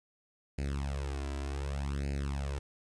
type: tone with flanger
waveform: sawtooth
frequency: 69.8 Hz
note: C#2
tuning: 13 cents sharp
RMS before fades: -35 dBFS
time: 0.58-2.59 s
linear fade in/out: 5 ms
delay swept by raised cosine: 0.43 to 3.03 ms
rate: 0.66 Hz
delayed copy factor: +0.95
effects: resampled to 22050 Hz + 10-bit